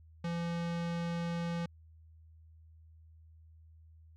square tone, 170 Hz, F3, 46 cents flat, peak -34 dBFS, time 0.24-1.66 s, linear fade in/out 5 ms, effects added 80 Hz sine -55 dBFS peak until 4.16 s + low-pass 5000 Hz 12 dB/octave

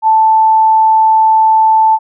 sine tone, 880 Hz, A5, in tune, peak -5 dBFS, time 0.02-1.99 s, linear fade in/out 50 ms, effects none

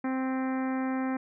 harmonic tone with a mistuned harmonic, 261.6 Hz, C4, in tune, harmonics 1 / 2 / 3 / 4 / 5 / 6 / 7 / 8 / 9, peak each -28 / -39 / -38 / -42 / -44 / -45 / -45 / -48 / -51 dBFS, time 0.04-1.17 s, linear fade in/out 5 ms, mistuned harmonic 8, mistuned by -19 cents, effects none

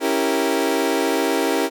30% pulse chord, C# diminished seventh, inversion none, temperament equal, 277.2 / 329.6 / 392 / 466.2 Hz, C#4 / E4 / G4 / Bb4, 0 / 0 / 0 / 0 cents, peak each -21 dBFS, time 0-1.7 s, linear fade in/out 50 ms, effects none

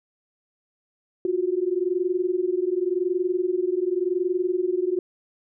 sine tone pair together, 352 / 372.9 Hz, F4 / F#4, +14 / +14 cents, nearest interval minor second, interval 100 cents, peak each -24 dBFS, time 1.25-4.99 s, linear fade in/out 2 ms, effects none

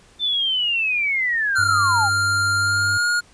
sine linear sweep, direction down, 3574 to 750 Hz, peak -18 dBFS, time 0.19-2.1 s, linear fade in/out 50 ms
square tone with pitch glide, 1396 to 1430.3 Hz, F6 to F6, -1 to +41 cents, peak -18 dBFS, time 1.55-3.21 s, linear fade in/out 20 ms, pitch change +42 cents, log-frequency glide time 2.57-3.08 s
triangle tone with vibrato, 98 Hz, G2, in tune, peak -25 dBFS, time 1.58-2.98 s, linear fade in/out 10 ms, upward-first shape triangle, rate 20 Hz, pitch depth 33 cents each way
effects pink hiss -52 dBFS RMS until 3.33 s + resampled to 22050 Hz

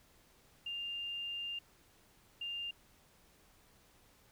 sine tone bursts at uneven times, 2800 Hz, F7, 4 cents sharp, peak -38 dBFS, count 2, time 0.66-1.59 / 2.41-2.71 s, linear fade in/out 5 ms, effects pink hiss -66 dBFS RMS until 4.31 s

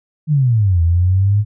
sine exponential two-way sweep, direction down then up, 158.7 to 82.41 to 106.4 Hz, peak -10 dBFS, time 0.27-1.45 s, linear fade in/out 50 ms, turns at 0.82 s, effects none

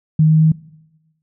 sine tone with pitch steps, 156.2 / 157.2 / 158.2 Hz, D#3 / D#3 / D#3, +7 / +18 / +29 cents, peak -8 dBFS, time 0.19-0.52 s, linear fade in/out 5 ms, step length 110 ms, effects noise-tail reverb RT60 1.0 s tail -21 dB re dry

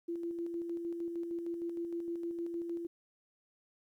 sine tone with tremolo, 340 Hz, F4, 46 cents flat, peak -34 dBFS, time 0.08-2.87 s, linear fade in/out 10 ms, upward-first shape square, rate 6.5 Hz, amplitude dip 35%, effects 12-bit

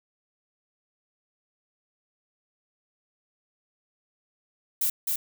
violet noise with echo, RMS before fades -25 dBFS, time 4.81-4.9 s, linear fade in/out 5 ms, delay 260 ms, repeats 1, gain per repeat -2 dB, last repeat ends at 5.16 s, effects none

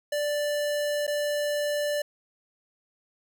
square tone with dropouts, 587.3 Hz, D5, in tune, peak -26 dBFS, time 0.12-2.02 s, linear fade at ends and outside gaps 5 ms, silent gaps 1.068-1.077 s, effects none

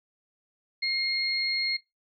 sine tone pair together, 2136 / 4272 Hz, C7 / C8, +35 / +35 cents, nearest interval octave, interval 1200 cents, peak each -28 dBFS, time 0.82-1.77 s, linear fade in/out 10 ms, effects noise-tail reverb RT60 0.2 s tail -21 dB re dry

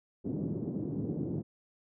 white band-pass noise, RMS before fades -35 dBFS, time 0.24-1.43 s, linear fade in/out 20 ms, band 110 to 330 Hz, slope 24 dB/octave, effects none

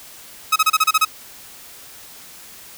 sawtooth tone bursts, 1276 Hz, D#6, 43 cents sharp, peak -8 dBFS, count 8, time 0.52-1.051 s, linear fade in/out 10 ms, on 41 ms, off 29 ms, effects white hiss -41 dBFS RMS until 2.77 s

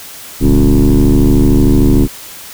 sine tone with frequency modulation, 123.47 Hz, B2, in tune, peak -3 dBFS, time 0.4-2.08 s, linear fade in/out 50 ms, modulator 73.3 Hz, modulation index 3, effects tanh soft clip ceiling -3 dBFS + white hiss -31 dBFS RMS until 2.53 s

